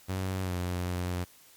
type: tone with pitch glide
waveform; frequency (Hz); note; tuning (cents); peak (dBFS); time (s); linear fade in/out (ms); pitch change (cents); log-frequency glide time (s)
sawtooth; 94.3 to 89.47; F#2 to F2; +33 to +42; -26; 0.08-1.25; 20; -91; 0.43-0.51
effects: white hiss -57 dBFS RMS until 1.56 s + MP3 96 kbps